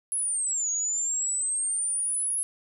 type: exponential two-way sweep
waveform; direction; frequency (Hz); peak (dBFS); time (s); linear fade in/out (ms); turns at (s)
sine; down then up; 10690 to 6645 to 10690; -25; 0.12-2.43; 0; 0.7
effects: none